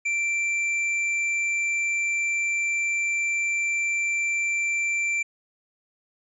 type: tone with hard clipping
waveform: sine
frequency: 2349 Hz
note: D7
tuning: in tune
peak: -24 dBFS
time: 0.05-5.23 s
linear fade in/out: 10 ms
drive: 6 dB
effects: resampled to 24000 Hz